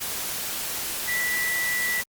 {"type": "tone in noise", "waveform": "sine", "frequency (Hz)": 1965, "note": "B6", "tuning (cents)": -9, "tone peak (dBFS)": -24, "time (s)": [1.07, 2.02], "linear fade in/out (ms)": 20, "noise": "white", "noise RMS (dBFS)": -30, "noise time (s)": [0, 2.04], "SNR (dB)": 3, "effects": ["Opus 48 kbps"]}